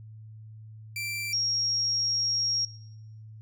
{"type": "tone pair in turn", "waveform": ["sawtooth", "sine"], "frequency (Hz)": [2349, 5587], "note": ["D7", "F8"], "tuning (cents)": [0, 0], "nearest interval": "octave + minor third", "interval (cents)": 1500, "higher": "second", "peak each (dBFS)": [-28, -24], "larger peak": "second", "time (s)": [[0.96, 1.33], [1.33, 2.65]], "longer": "second", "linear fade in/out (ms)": 2, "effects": ["noise-tail reverb RT60 1.0 s tail -23 dB re dry", "added 109 Hz sine -43 dBFS peak until 3.41 s"]}